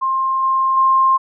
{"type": "tone with level steps", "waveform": "sine", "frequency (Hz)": 1059, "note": "C6", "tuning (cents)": 21, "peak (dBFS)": [-15, -13, -10], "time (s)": [0.01, 1.18], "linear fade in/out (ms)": 20, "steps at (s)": [0.43, 0.77], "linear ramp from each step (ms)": 2, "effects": []}